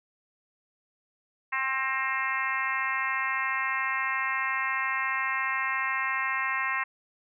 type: harmonic tone with a mistuned harmonic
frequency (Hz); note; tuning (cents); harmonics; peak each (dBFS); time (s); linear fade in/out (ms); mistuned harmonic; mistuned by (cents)
265.7; C4; +27; 3 / 4 / 5 / 6 / 7 / 8 / 9 / 10; -41 / -31 / -39 / -37 / -31 / -33 / -41 / -37; 1.52-6.84; 10; 3; -15
effects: none